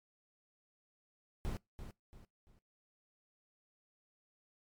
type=noise with echo; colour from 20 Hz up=brown; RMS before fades=-38 dBFS; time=1.45-1.57 s; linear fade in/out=0 ms; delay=340 ms; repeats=3; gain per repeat=-9 dB; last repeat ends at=2.59 s; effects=noise-tail reverb RT60 0.2 s tail -24 dB re dry + MP3 96 kbps